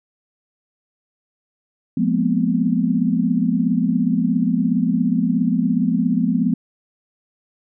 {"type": "tone cluster", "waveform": "sine", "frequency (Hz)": [176, 210.2, 237.8, 254.9], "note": ["F3", "G#3", "A#3", "C4"], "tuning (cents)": [14, 21, 35, -45], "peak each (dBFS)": -21, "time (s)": [1.97, 6.54], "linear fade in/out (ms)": 5, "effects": []}